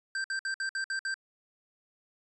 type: tone bursts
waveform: square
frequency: 1568 Hz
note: G6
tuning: in tune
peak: -31 dBFS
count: 7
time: 0.15-1.142 s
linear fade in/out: 2 ms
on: 92 ms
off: 58 ms
effects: resampled to 22050 Hz